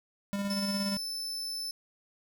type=tone with tremolo; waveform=square; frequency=200 Hz; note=G3; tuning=35 cents sharp; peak=-30 dBFS; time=0.33-0.97 s; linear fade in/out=0 ms; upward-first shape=square; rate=17 Hz; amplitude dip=30%
type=tone; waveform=40% pulse; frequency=5274 Hz; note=E8; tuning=in tune; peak=-33 dBFS; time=0.5-1.71 s; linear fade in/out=2 ms
effects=none